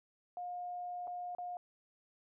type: tone with dropouts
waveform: sine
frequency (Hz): 713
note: F5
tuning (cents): +36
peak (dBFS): -39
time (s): 0.37-1.57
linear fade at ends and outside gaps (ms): 1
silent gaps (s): 1.072-1.077 / 1.35-1.384
effects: none